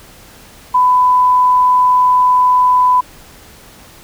sine tone, 1000 Hz, B5, 21 cents sharp, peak -7 dBFS, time 0.74-3.01 s, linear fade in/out 10 ms, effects pink hiss -40 dBFS RMS until 4.03 s

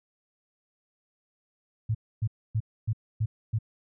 sine tone bursts, 110 Hz, A2, in tune, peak -23 dBFS, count 6, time 1.89-3.588 s, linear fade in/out 10 ms, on 58 ms, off 270 ms, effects none

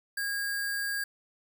sine tone with sample-and-hold, 1633 Hz, G#6, 30 cents flat, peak -29 dBFS, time 0.17-1.04 s, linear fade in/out 5 ms, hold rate 6300 Hz, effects none

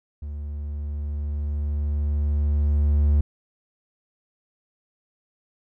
triangle tone with level ramp, 73.3 Hz, D2, 3 cents flat, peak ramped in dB -28 to -13 dBFS, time 0.22-3.21 s, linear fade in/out 5 ms, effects none

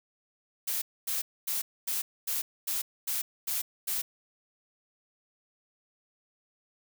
blue noise bursts, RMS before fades -31 dBFS, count 9, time 0.67-4.02 s, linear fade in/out 10 ms, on 150 ms, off 250 ms, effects none

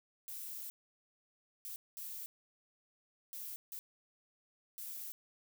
violet noise bursts at uneven times, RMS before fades -45 dBFS, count 6, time 0.28-0.7 / 1.65-1.76 / 1.97-2.26 / 3.33-3.56 / 3.72-3.79 / 4.78-5.12 s, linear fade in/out 0 ms, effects none

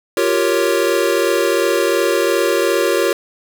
square chord, G half-diminished seventh, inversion third, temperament equal, 349.2 / 392 / 466.2 / 554.4 Hz, F4 / G4 / Bb4 / Db5, 0 / 0 / 0 / 0 cents, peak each -20 / -20 / -20 / -20 dBFS, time 0.17-3.13 s, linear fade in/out 2 ms, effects none

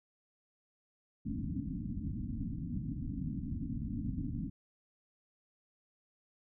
white low-pass noise, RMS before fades -38 dBFS, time 1.25-4.5 s, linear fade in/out 10 ms, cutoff 290 Hz, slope 96 dB/octave, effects none

